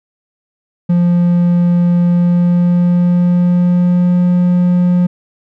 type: tone with pitch glide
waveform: triangle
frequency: 174.61 to 177.97 Hz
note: F3 to F3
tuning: 0 to +33 cents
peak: -6 dBFS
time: 0.89-5.07 s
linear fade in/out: 10 ms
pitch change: +33 cents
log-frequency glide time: 2.06-4.2 s
effects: none